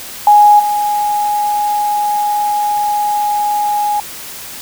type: tone with level steps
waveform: sine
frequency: 830.6 Hz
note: G#5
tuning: in tune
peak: -3 / -12 dBFS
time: 0.27-4 s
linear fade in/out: 2 ms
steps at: 0.59 s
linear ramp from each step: 10 ms
effects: white hiss -29 dBFS RMS until 4.61 s